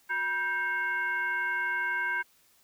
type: tone with frequency modulation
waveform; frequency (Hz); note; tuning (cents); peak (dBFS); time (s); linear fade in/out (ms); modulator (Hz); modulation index
sine; 1568; G6; 0; -27; 0.09-2.23; 20; 602; 0.8
effects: white hiss -64 dBFS RMS until 2.63 s